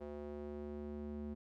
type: tone with band-pass filter sweep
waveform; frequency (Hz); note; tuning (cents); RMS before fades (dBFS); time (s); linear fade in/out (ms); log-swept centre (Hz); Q
square; 73.42; D2; 0; -45; 0-1.35; 20; 460 to 250; 1.8
effects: none